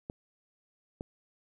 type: clicks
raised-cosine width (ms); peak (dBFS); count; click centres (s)
2; -24; 2; 0.099 / 1.009
effects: 11-bit